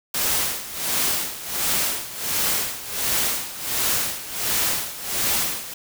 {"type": "noise with tremolo", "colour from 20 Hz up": "white", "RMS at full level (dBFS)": -21, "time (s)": [0.14, 5.74], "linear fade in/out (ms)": 5, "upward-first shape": "sine", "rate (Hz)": 1.4, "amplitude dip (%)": 80, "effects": []}